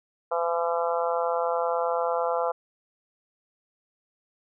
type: harmonic tone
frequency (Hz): 169.3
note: E3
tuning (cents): +46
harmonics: 3 / 4 / 5 / 6 / 7 / 8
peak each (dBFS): -27 / -29 / -31 / -33 / -34 / -35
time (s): 0.31-2.52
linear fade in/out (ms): 10
effects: none